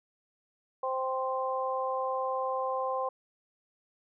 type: harmonic tone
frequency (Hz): 261.3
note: C4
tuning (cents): -2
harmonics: 2 / 3 / 4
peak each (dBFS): -32 / -35 / -33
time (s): 0.83-3.09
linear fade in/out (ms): 5
effects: none